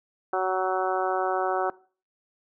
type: harmonic tone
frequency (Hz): 186.9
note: F#3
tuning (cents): +18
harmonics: 2 / 3 / 4 / 5 / 6 / 7 / 8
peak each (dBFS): -29 / -31 / -27 / -34 / -34 / -32 / -36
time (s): 0.33-1.7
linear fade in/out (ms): 2
effects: noise-tail reverb RT60 0.4 s tail -20 dB re dry